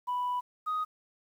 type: tone pair in turn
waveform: sine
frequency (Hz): 987.8 / 1248.9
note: B5 / D#6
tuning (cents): 0 / +6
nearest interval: major third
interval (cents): 406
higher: second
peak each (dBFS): -27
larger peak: neither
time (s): 0.07-0.41 / 0.66-0.85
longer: first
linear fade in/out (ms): 20
effects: tanh soft clip ceiling -26 dBFS + 10-bit